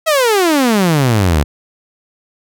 sawtooth exponential sweep, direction down, 660 to 68.6 Hz, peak -6 dBFS, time 0.06-1.44 s, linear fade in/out 20 ms, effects none

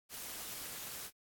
white noise with amplitude modulation, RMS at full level -42 dBFS, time 0.09-1.11 s, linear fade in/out 50 ms, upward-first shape sine, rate 279 Hz, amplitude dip 60%, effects AAC 64 kbps

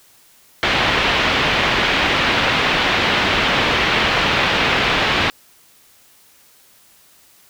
white low-pass noise, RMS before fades -17 dBFS, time 0.63-5.3 s, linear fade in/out 0 ms, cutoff 3300 Hz, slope 24 dB/octave, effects white hiss -51 dBFS RMS until 7.49 s

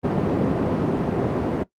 white band-pass noise, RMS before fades -22 dBFS, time 0.03-1.64 s, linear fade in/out 20 ms, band 110 to 380 Hz, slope 12 dB/octave, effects noise-tail reverb RT60 0.1 s tail -17 dB re dry + Opus 32 kbps

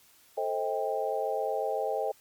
sine chord, A half-diminished seventh, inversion none, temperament just, 440 / 528 / 633.6 / 792 Hz, A4 / C5 / Eb5 / G5, 0 / +16 / +31 / +18 cents, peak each -33 dBFS, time 0.37-2.12 s, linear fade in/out 10 ms, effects white hiss -60 dBFS RMS until 2.2 s + MP3 96 kbps

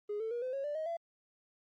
triangle tone with pitch steps, 415.3 / 445.1 / 477.1 / 511.3 / 548 / 587.3 / 629.5 / 674.7 Hz, G#4 / A4 / A#4 / C5 / C#5 / D5 / D#5 / E5, 0 / +20 / +40 / -40 / -20 / 0 / +20 / +40 cents, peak -31 dBFS, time 0.09-0.97 s, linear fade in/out 10 ms, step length 110 ms, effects tanh soft clip ceiling -31 dBFS + Opus 32 kbps

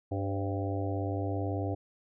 harmonic tone with a mistuned harmonic, 98 Hz, G2, in tune, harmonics 1 / 3 / 4 / 5 / 6 / 7 / 8, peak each -32 / -36 / -40 / -40 / -44 / -40 / -44 dBFS, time 0.11-1.75 s, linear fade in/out 10 ms, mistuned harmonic 5, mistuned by +59 cents, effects none

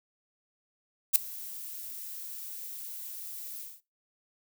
violet noise with ADSR envelope, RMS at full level -17 dBFS, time 1.13-3.81 s, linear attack 28 ms, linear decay 3 ms, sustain -24 dB, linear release 210 ms, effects noise-tail reverb RT60 0.2 s tail -17 dB re dry

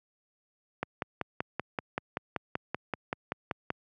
click train, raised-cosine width 0.5 ms, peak -15 dBFS, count 16, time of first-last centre 0.83-3.704 s, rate 5.22 Hz, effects high-pass 100 Hz 12 dB/octave

